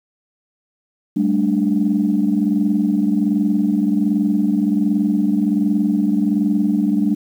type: chord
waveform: sine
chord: G suspended second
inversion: none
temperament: equal with one note detuned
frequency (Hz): 196 / 217.3 / 293.7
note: G3 / A3 / D4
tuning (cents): 0 / -21 / 0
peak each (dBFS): -18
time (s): 1.16-7.15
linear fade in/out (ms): 10
effects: tanh soft clip ceiling -6 dBFS + 8-bit